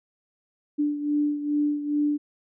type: beating tone pair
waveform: sine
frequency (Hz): 293.7 / 296.1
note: D4 / D4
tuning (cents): 0 / +14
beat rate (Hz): 2.4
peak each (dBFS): -23 / -29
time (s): 0.78-2.18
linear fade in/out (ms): 20
effects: none